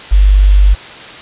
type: tone with quantisation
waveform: sine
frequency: 49 Hz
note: G1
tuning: in tune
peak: -3 dBFS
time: 0.11-0.75 s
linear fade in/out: 20 ms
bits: 5
effects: white hiss -30 dBFS RMS until 1.21 s + resampled to 8000 Hz